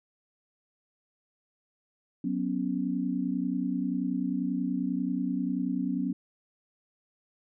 sine chord, F# suspended fourth, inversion none, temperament equal, 185 / 246.9 / 277.2 Hz, F#3 / B3 / C#4, 0 / 0 / 0 cents, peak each -32 / -31 / -31 dBFS, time 2.24-6.13 s, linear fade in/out 5 ms, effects none

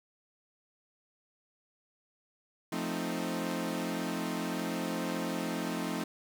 sawtooth chord, F dominant seventh, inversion none, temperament equal, 174.61 / 220 / 261.6 / 311.1 Hz, F3 / A3 / C4 / Eb4, 0 / 0 / 0 / 0 cents, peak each -34 dBFS, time 2.72-6.04 s, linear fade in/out 5 ms, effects 10-bit

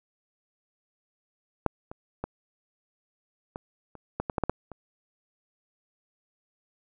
clicks, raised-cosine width 1 ms, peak -8 / -25 / -17 / -21 / -30 / -14 / -15 / -12 / -10 / -11 / -26 dBFS, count 11, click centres 1.663 / 1.915 / 2.24 / 3.559 / 3.953 / 4.2 / 4.298 / 4.382 / 4.437 / 4.496 / 4.717 s, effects none

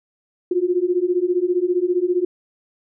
sine beating tone pair, 349.2 / 364.2 Hz, F4 / F#4, 0 / -27 cents, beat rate 15 Hz, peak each -20 / -19 dBFS, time 0.51-2.25 s, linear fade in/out 5 ms, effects none

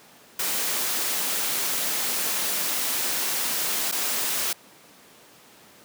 white noise with dropouts, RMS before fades -26 dBFS, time 0.39-4.53 s, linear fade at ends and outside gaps 5 ms, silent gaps 3.915-3.923 s, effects pink hiss -51 dBFS RMS until 5.84 s + high-pass 200 Hz 12 dB/octave

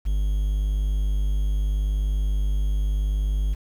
triangle tone, 50.4 Hz, G1, 49 cents sharp, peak -18 dBFS, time 0.05-3.55 s, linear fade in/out 20 ms, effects 8-bit

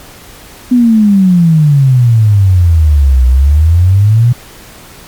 sine exponential two-way sweep, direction down then up, 252.5 to 61.74 to 124.1 Hz, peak -3 dBFS, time 0.71-4.33 s, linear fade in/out 10 ms, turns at 3.26 s, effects pink hiss -34 dBFS RMS until 5.07 s + MP3 96 kbps

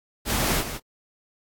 pink noise with echo, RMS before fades -24 dBFS, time 0.25-0.64 s, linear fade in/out 50 ms, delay 160 ms, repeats 1, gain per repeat -9 dB, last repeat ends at 0.8 s, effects AAC 64 kbps

